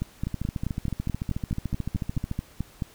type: two click trains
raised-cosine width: 5 ms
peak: -16 / -15 dBFS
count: 29 / 14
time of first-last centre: 0.27-2.314 / 0.02-2.822 s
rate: 13.7 / 4.64 Hz
effects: pink hiss -53 dBFS RMS until 2.94 s